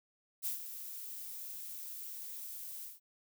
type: noise with ADSR envelope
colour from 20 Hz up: violet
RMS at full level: -35 dBFS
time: 0.42-3 s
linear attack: 41 ms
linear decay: 120 ms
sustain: -10 dB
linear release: 160 ms
effects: none